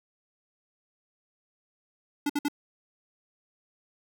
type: tone bursts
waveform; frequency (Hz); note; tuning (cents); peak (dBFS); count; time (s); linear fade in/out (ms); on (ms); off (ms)
square; 290.1; D4; -21; -25; 3; 2.26-2.484; 5; 36; 58
effects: none